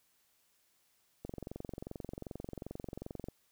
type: click train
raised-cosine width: 2 ms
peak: -28 dBFS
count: 47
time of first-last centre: 1.25-3.285 s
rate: 22.6 Hz
effects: white hiss -73 dBFS RMS until 3.51 s